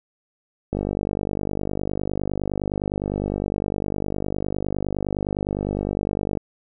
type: click train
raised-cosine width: 2 ms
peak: -11 dBFS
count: 282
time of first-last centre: 0.73-6.373 s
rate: 49.8 Hz
effects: none